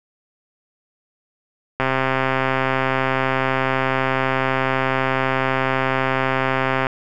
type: click train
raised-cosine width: 0.5 ms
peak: -4 dBFS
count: 670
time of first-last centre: 1.8-6.868 s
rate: 132 Hz
effects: none